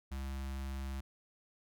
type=tone with notch filter; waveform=square; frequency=67.2 Hz; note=C2; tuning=47 cents sharp; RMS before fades=-40 dBFS; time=0.11-1.01 s; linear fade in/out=10 ms; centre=460 Hz; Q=1.4; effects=none